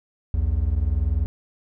triangle tone pair together, 61.7 / 82.07 Hz, B1 / E2, -1 / -7 cents, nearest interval perfect fourth, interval 494 cents, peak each -20 dBFS, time 0.34-1.26 s, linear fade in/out 0 ms, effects none

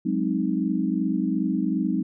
sine chord, Ab dominant seventh, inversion third, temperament equal, 185 / 207.7 / 261.6 / 311.1 Hz, Gb3 / Ab3 / C4 / Eb4, 0 / 0 / 0 / 0 cents, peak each -27 dBFS, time 0.05-2.03 s, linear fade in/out 10 ms, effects none

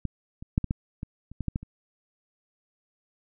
clicks, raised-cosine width 5 ms, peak -16 / -27 / -9 / -16 / -13 / -21 / -30 / -18 / -15 / -15 / -28 dBFS, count 11, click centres 0.053 / 0.425 / 0.579 / 0.643 / 0.709 / 1.031 / 1.316 / 1.407 / 1.483 / 1.559 / 1.63 s, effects none

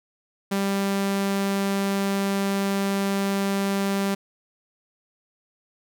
sawtooth tone, 197.2 Hz, G3, 11 cents sharp, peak -18 dBFS, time 0.51-4.15 s, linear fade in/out 10 ms, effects none

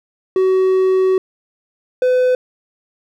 triangle tone pair in turn, 376.3 / 505 Hz, F#4 / B4, +29 / +39 cents, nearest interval perfect fourth, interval 510 cents, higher second, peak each -9 dBFS, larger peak neither, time 0.36-1.18 / 2.02-2.35 s, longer first, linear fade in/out 2 ms, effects none

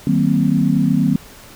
sine chord, C half-diminished seventh, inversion first, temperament equal with one note detuned, 155.56 / 188.78 / 233.1 / 261.6 Hz, Eb3 / Gb3 / Bb3 / C4, 0 / +35 / 0 / 0 cents, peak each -18 dBFS, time 0.07-1.16 s, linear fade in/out 2 ms, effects pink hiss -41 dBFS RMS until 1.55 s

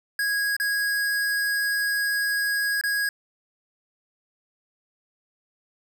square tone with dropouts, 1651 Hz, G#6, 11 cents flat, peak -23 dBFS, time 0.19-3.09 s, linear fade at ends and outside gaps 2 ms, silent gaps 0.566-0.599 / 2.812-2.837 s, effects none

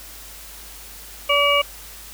harmonic tone, 573 Hz, D5, 43 cents flat, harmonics 1 / 2 / 4 / 5, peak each -20 / -20 / -20 / -20 dBFS, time 1.29-1.62 s, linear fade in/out 10 ms, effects added 50 Hz sine -44 dBFS peak until 2.13 s + white hiss -40 dBFS RMS until 2.13 s

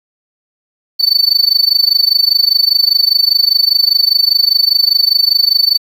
triangle tone with amplitude modulation, 4509 Hz, C#8, 29 cents sharp, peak -3 dBFS, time 0.99-5.78 s, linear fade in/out 20 ms, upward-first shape sine, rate 25 Hz, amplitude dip 95%, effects 7-bit

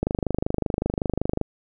click train, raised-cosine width 2 ms, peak -9 dBFS, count 36, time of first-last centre 0.03-1.413 s, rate 25.3 Hz, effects none

